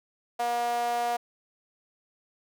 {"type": "tone with high-pass filter", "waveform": "sawtooth", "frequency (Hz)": 238.6, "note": "A#3", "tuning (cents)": 41, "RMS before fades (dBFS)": -28, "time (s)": [0.39, 1.17], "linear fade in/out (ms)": 10, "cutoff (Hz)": 670, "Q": 5.9, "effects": []}